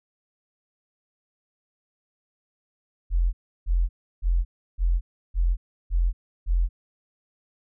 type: tone bursts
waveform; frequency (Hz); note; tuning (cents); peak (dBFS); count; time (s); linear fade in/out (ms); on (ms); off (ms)
sine; 43.19; F1; -18; -18; 7; 3.1-6.69; 50; 230; 330
effects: none